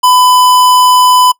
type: tone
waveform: square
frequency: 1002 Hz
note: B5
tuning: 25 cents sharp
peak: -5 dBFS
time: 0.03-1.32 s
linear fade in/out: 10 ms
effects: noise-tail reverb RT60 0.1 s tail -22 dB re dry